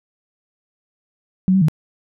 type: tone with pitch steps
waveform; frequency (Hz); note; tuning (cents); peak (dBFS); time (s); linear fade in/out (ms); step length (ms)
sine; 186.8 / 191.8 / 155.6; F#3 / G3 / D#3; +17 / -37 / 0; -11; 1.48-1.684; 0; 68
effects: none